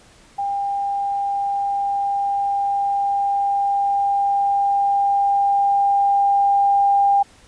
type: tone with level ramp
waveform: sine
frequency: 800 Hz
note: G5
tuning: 35 cents sharp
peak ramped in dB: -20 to -12 dBFS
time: 0.38-7.23 s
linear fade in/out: 10 ms
effects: pink hiss -50 dBFS RMS until 7.47 s + resampled to 22050 Hz